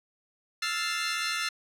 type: chord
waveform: 20% pulse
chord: F major seventh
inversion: third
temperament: equal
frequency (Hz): 1318.5 / 1396.9 / 1760 / 2093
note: E6 / F6 / A6 / C7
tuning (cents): 0 / 0 / 0 / 0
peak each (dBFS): -29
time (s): 0.62-1.49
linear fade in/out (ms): 5
effects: low-pass 10000 Hz 12 dB/octave